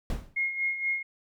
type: noise with exponential decay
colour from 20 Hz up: brown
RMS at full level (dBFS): -26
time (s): 0.1-0.38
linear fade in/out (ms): 1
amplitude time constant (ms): 59
type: tone with tremolo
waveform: sine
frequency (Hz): 2149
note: C7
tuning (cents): +46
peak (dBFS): -24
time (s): 0.36-1.03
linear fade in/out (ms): 10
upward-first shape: sine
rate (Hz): 4.2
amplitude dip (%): 65
effects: none